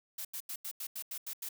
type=noise bursts; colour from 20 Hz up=blue; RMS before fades=-40 dBFS; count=9; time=0.18-1.489 s; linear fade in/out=5 ms; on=69 ms; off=86 ms; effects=none